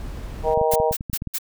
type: noise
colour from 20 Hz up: brown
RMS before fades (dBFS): -32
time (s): 0-0.54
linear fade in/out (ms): 0
type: harmonic tone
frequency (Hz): 157.4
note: D#3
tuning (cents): +20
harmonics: 3 / 4 / 5 / 6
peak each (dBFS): -20 / -22 / -24 / -26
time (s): 0.43-0.94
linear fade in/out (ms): 50
type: clicks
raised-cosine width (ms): 5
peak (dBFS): -17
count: 10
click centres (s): 0.575 / 0.614 / 0.737 / 0.801 / 0.911 / 1.009 / 1.098 / 1.133 / 1.221 / 1.273
type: noise bursts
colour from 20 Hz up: blue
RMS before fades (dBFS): -25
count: 4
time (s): 0.71-1.386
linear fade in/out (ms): 10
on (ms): 49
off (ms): 160
effects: none